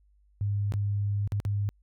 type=tone with dropouts; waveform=sine; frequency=101.7 Hz; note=G#2; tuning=36 cents flat; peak=-25 dBFS; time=0.41-1.69 s; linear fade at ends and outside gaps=0 ms; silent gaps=0.722-0.738 / 1.275-1.321 / 1.401-1.451 s; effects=added 50 Hz sine -60 dBFS peak until 1.82 s